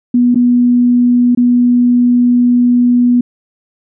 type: tone with dropouts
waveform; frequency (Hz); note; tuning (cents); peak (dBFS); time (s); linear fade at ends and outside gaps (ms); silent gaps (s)
sine; 244; B3; -21; -6; 0.14-3.21; 5; 0.346-0.356 / 1.35-1.373
effects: none